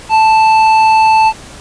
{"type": "tone with hard clipping", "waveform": "triangle", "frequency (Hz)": 880, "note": "A5", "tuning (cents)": 0, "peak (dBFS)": -7, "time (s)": [0.09, 1.33], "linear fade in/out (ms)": 50, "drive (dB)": 12, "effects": ["pink hiss -33 dBFS RMS until 1.6 s", "resampled to 22050 Hz"]}